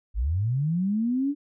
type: linear sweep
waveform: sine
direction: up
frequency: 46 to 293.7 Hz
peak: -22 dBFS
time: 0.14-1.35 s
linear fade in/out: 50 ms
effects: none